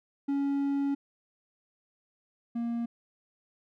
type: tone pair in turn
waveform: triangle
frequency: 279.7 / 234.4 Hz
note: C#4 / A#3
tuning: +16 / +10 cents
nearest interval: minor third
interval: 306 cents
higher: first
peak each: -24 / -27 dBFS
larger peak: first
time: 0.28-0.95 / 2.55-2.86 s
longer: first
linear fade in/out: 10 ms
effects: none